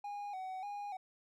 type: tone with vibrato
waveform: triangle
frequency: 784 Hz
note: G5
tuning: in tune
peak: -38 dBFS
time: 0.04-0.97 s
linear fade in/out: 5 ms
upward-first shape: square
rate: 1.7 Hz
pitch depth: 73 cents each way
effects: none